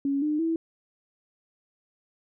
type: tone with pitch steps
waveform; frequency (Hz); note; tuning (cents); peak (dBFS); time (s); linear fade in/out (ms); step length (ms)
sine; 278.4 / 301.8 / 327.3; C#4 / D4 / E4; +8 / +47 / -12; -23; 0.05-0.56; 2; 170
effects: none